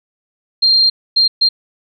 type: tone bursts at uneven times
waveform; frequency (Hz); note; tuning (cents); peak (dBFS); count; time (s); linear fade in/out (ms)
sine; 4190; C8; +2; -8; 3; 0.62-0.9 / 1.16-1.28 / 1.41-1.49; 10
effects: none